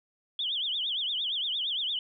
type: tone with vibrato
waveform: sine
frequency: 3279 Hz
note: G#7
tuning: 23 cents flat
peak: -28 dBFS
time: 0.39-1.99 s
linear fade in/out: 2 ms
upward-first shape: triangle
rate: 8.7 Hz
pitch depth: 230 cents each way
effects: none